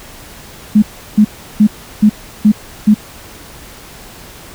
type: tone bursts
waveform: sine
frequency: 211.5 Hz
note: G#3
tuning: 32 cents sharp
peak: -3 dBFS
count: 6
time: 0.75-2.944 s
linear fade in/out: 10 ms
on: 74 ms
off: 350 ms
effects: pink hiss -35 dBFS RMS until 4.54 s